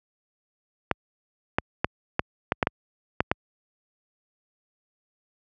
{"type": "clicks", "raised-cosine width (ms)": 0.5, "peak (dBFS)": -5, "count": 9, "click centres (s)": [0.913, 1.585, 1.845, 2.194, 2.521, 2.628, 2.671, 3.205, 3.315], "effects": ["high-pass 60 Hz 12 dB/octave"]}